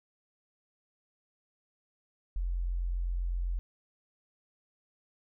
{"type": "tone", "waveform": "sine", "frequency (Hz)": 43.92, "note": "F1", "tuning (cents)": 11, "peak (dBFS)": -29, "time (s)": [2.36, 3.59], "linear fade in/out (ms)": 0, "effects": []}